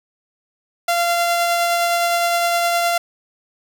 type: tone with tremolo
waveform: sawtooth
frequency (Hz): 689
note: F5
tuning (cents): -24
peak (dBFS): -11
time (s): 0.88-2.98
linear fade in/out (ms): 5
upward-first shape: triangle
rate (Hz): 9.7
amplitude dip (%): 25
effects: none